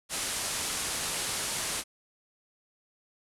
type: low-pass noise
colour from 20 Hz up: white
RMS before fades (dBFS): -33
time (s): 0.09-1.84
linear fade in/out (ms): 50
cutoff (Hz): 11000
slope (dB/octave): 48
effects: none